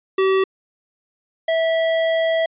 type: tone pair in turn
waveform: square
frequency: 383 / 653.5 Hz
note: G4 / E5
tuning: -40 / -15 cents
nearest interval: major sixth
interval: 925 cents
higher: second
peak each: -15 / -17 dBFS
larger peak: first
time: 0.18-0.44 / 1.48-2.46 s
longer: second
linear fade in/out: 5 ms
effects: resampled to 8000 Hz